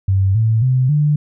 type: tone with pitch steps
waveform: sine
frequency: 96.4 / 111.38 / 128.68 / 148.67 Hz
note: G2 / A2 / C3 / D3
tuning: -28 / +22 / -28 / +22 cents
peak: -11 dBFS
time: 0.08-1.16 s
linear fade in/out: 5 ms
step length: 270 ms
effects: none